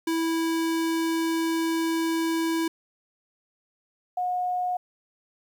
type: tone pair in turn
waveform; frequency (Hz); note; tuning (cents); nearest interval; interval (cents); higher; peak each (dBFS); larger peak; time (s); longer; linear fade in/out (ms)
square / sine; 328 / 724.3; E4 / F#5; -9 / -37; octave + major second; 1372; second; -24; neither; 0.07-2.68 / 4.17-4.77; first; 5
effects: 10-bit